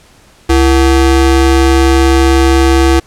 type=ring-modulated tone; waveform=square; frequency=201.9 Hz; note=G#3; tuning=49 cents flat; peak=-3 dBFS; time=0.49-3 s; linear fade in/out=10 ms; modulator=134 Hz; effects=pink hiss -44 dBFS RMS until 3.06 s + low-pass 10000 Hz 12 dB/octave